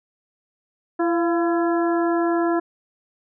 harmonic tone with a mistuned harmonic, 337.2 Hz, E4, 39 cents sharp, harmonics 1 / 2 / 3 / 4 / 5, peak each -19 / -25 / -29 / -31 / -33 dBFS, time 0.99-2.6 s, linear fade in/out 10 ms, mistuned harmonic 2, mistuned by +42 cents, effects none

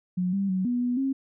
sine tone with pitch steps, 181.2 / 196.9 / 186.8 / 244.1 / 245.5 / 269.1 Hz, F#3 / G3 / F#3 / B3 / B3 / C4, -36 / +8 / +17 / -20 / -10 / +49 cents, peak -23 dBFS, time 0.17-1.13 s, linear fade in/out 10 ms, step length 160 ms, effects none

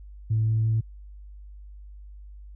sine tone with pitch steps, 110.1 / 110.74 / 111.38 Hz, A2 / A2 / A2, +2 / +12 / +22 cents, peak -19 dBFS, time 0.3-0.81 s, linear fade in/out 10 ms, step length 170 ms, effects tanh soft clip ceiling -16 dBFS + added 50 Hz sine -41 dBFS peak until 2.55 s

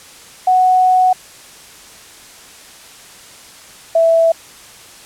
sine tone pair in turn, 740 / 659.3 Hz, F#5 / E5, 0 / 0 cents, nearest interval major second, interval 200 cents, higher first, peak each -8 dBFS, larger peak neither, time 0.47-1.13 / 3.95-4.32 s, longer first, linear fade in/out 5 ms, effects white hiss -39 dBFS RMS until 5.05 s + low-pass 10000 Hz 12 dB/octave

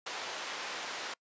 pink band-pass noise, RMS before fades -40 dBFS, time 0.06-1.14 s, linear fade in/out 5 ms, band 660 to 6100 Hz, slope 12 dB/octave, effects noise-tail reverb RT60 0.1 s tail -26 dB re dry + resampled to 16000 Hz

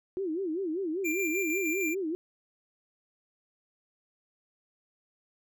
sine tone with vibrato, 349.2 Hz, F4, in tune, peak -29 dBFS, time 0.17-2.15 s, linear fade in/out 0 ms, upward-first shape sine, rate 5.1 Hz, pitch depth 220 cents each way
square tone with tremolo, 2376 Hz, D7, 20 cents sharp, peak -30 dBFS, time 1.04-1.95 s, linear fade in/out 20 ms, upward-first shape square, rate 6.5 Hz, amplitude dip 25%
effects none

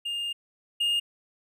triangle tone pair in turn, 2819 / 2834 Hz, F7 / F7, +16 / +25 cents, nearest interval unison, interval 9 cents, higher second, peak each -27 / -21 dBFS, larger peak second, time 0.05-0.33 / 0.8-1 s, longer first, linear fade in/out 10 ms, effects none

